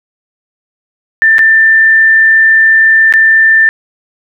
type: tone with dropouts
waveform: sine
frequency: 1783 Hz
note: A6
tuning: 22 cents sharp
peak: -3 dBFS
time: 1.22-3.69 s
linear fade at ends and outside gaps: 0 ms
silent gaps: 1.383-1.391 / 3.125-3.138 s
effects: none